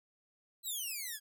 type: exponential sweep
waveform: 5% pulse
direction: down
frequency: 4113 to 1613 Hz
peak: -29 dBFS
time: 0.63-1.2 s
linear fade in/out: 50 ms
effects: none